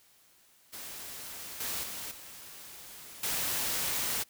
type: noise with level steps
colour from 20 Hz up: white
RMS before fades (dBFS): -43 / -35 / -40 / -48 / -32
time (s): 0.72-4.24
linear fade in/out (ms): 20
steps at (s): 1.6 / 1.83 / 2.11 / 3.23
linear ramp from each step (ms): 5
effects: white hiss -63 dBFS RMS until 4.29 s

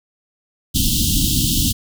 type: band-stop noise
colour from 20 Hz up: pink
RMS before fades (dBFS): -17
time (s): 0.74-1.73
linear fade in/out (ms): 20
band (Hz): 320 to 2900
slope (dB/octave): 96
effects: none

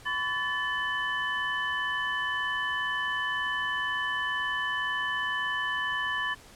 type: tone cluster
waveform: sine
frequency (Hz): 1008 / 1130 / 1749 / 3012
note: B5 / C#6 / A6 / F#7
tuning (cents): +35 / +33 / -11 / +30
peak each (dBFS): -35 / -37 / -29 / -37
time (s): 0.05-6.35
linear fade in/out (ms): 20
effects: pink hiss -52 dBFS RMS until 6.55 s + low-pass 11000 Hz 12 dB/octave

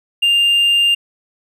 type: tone with hard clipping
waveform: sine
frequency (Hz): 2800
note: F7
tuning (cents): +4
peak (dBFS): -11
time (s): 0.22-0.95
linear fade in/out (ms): 10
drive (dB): 2
effects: none

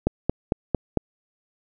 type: click train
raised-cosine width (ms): 2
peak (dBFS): -6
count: 5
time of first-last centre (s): 0.07-0.973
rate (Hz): 4.43
effects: none

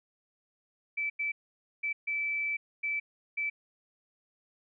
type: tone bursts at uneven times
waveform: sine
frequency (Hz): 2316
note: D7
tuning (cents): -25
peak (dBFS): -29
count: 6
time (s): 0.97-1.1 / 1.19-1.32 / 1.83-1.93 / 2.07-2.57 / 2.83-3 / 3.37-3.5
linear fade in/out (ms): 10
effects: none

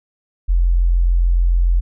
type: tone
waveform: sine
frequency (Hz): 43.46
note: F1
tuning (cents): -8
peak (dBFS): -11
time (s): 0.48-1.81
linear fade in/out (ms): 20
effects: none

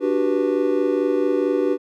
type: chord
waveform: triangle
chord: G major seventh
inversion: second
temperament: just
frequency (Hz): 294 / 367.5 / 392 / 490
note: D4 / F#4 / G4 / B4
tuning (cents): +2 / -12 / 0 / -14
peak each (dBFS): -21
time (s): 0-1.78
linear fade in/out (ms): 50
effects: none

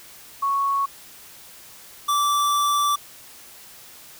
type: tone pair in turn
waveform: sine / square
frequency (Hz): 1108.7 / 1164.2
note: C#6 / D6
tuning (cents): 0 / -15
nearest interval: minor second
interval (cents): 85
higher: second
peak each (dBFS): -19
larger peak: neither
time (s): 0.42-0.86 / 2.08-2.96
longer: second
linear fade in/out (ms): 10
effects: white hiss -45 dBFS RMS until 4.19 s

